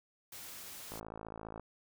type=noise; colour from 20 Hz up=white; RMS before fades=-48 dBFS; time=0.32-1 s; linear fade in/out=5 ms
type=click train; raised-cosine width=1 ms; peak=-30 dBFS; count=38; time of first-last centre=0.92-1.596 s; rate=54.7 Hz
effects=none

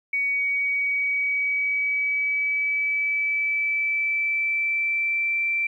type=tone with pitch glide; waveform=sine; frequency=2250 to 2343 Hz; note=C#7 to D7; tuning=+25 to -5 cents; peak=-21 dBFS; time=0.13-5.67 s; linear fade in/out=5 ms; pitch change=+70 cents; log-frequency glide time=0.3-5.43 s; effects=10-bit

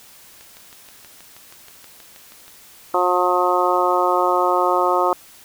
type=click train; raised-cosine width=0.2 ms; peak=-25 dBFS; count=14; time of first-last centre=0.41-2.48 s; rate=6.28 Hz
type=harmonic tone; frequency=179.6 Hz; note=F3; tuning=49 cents sharp; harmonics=2 / 3 / 4 / 5 / 6 / 7; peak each=-22 / -22 / -22 / -22 / -22 / -22 dBFS; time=2.94-5.13 s; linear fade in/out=2 ms
effects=white hiss -46 dBFS RMS until 5.44 s

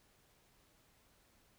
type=silence; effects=pink hiss -70 dBFS RMS until 1.58 s

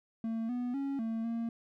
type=tone with pitch steps; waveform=triangle; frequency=225.8 / 245.7 / 276.3 / 225.3 / 230.6 Hz; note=A3 / B3 / C#4 / A3 / A#3; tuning=+45 / -9 / -6 / +41 / -19 cents; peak=-30 dBFS; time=0.24-1.49 s; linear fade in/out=2 ms; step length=250 ms; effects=none

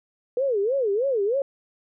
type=tone with vibrato; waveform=sine; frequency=468.4 Hz; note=A#4; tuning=8 cents sharp; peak=-20 dBFS; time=0.37-1.42 s; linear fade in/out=2 ms; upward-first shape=sine; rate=3.2 Hz; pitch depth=300 cents each way; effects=none

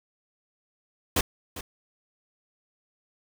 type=noise with echo; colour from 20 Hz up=pink; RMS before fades=-23 dBFS; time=1.16-1.21 s; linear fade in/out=5 ms; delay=400 ms; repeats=1; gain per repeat=-14 dB; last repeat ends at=1.61 s; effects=none

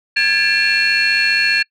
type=tone cluster; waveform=sine; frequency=1637 / 1732 / 2378 / 2702 / 4316 Hz; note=G#6 / A6 / D7 / E7 / C#8; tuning=-25 / -28 / +21 / +42 / -47 cents; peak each=-18 dBFS; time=0.16-1.63 s; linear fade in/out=10 ms; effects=noise-tail reverb RT60 0.1 s tail -25 dB re dry + tanh soft clip ceiling -6 dBFS

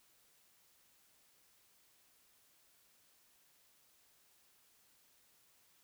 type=silence; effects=white hiss -70 dBFS RMS until 5.83 s

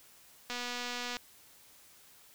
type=click train; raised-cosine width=0.2 ms; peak=-21 dBFS; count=164; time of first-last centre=0.5-1.168 s; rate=244 Hz; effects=white hiss -59 dBFS RMS until 2.34 s

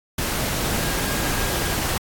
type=tone in noise; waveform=sine; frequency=1627 Hz; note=G#6; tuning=36 cents flat; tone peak=-35 dBFS; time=0.77-1.76 s; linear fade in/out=5 ms; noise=pink; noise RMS=-24 dBFS; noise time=0.18-1.98 s; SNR=-14 dB; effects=AAC 64 kbps

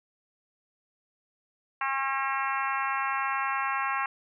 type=harmonic tone with a mistuned harmonic; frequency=270.6 Hz; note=C#4; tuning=42 cents flat; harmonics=3 / 4 / 5 / 6 / 7 / 8 / 9 / 10; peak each=-34 / -30 / -35 / -35 / -37 / -39 / -41 / -39 dBFS; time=1.81-4.06 s; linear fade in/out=2 ms; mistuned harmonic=9; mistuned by=-37 cents; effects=none

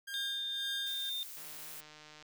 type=tone with tremolo; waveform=sawtooth; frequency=1608 Hz; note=G6; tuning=44 cents sharp; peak=-35 dBFS; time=0.07-1.1 s; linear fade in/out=10 ms; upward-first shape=sine; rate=1.9 Hz; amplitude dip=75%
type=tone; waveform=sine; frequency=3623 Hz; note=A7; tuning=50 cents sharp; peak=-35 dBFS; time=0.14-1.23 s; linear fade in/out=0 ms
type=noise; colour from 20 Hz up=blue; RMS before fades=-47 dBFS; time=0.86-1.81 s; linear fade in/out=10 ms
type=click train; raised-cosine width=0.2 ms; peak=-36 dBFS; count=131; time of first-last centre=1.37-2.225 s; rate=152 Hz
effects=none

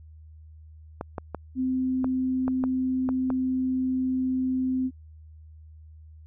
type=clicks; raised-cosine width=1 ms; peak=-17 dBFS; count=8; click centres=1.011 / 1.182 / 1.347 / 2.044 / 2.48 / 2.639 / 3.09 / 3.303 s
type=tone; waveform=sine; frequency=258.2 Hz; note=C4; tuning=23 cents flat; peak=-23 dBFS; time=1.55-4.91 s; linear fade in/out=50 ms
effects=added 78 Hz sine -45 dBFS peak until 6.26 s

